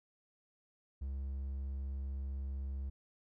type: tone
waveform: triangle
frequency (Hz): 67.8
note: C#2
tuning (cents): -38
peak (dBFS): -35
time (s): 1.01-2.9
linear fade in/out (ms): 10
effects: none